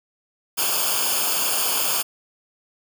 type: noise with comb filter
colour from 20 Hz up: white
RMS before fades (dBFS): -22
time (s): 0.57-2.03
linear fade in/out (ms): 20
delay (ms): 0.51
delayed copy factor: -0.85
effects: none